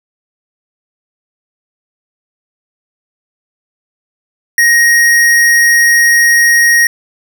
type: tone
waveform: square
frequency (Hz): 1876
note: A#6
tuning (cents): +11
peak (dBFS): -6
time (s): 4.58-6.87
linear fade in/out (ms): 2
effects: none